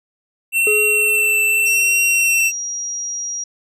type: tone with vibrato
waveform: square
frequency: 2700 Hz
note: E7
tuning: 41 cents sharp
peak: -14 dBFS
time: 0.52-2.52 s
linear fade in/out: 50 ms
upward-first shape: triangle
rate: 0.83 Hz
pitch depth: 24 cents each way
type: tone with exponential decay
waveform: triangle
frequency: 423.4 Hz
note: G#4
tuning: 33 cents sharp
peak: -14 dBFS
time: 0.67-2.51 s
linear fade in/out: 1 ms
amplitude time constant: 400 ms
type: tone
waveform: sine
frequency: 5720 Hz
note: F8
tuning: 41 cents sharp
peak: -22 dBFS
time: 1.66-3.44 s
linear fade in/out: 5 ms
effects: none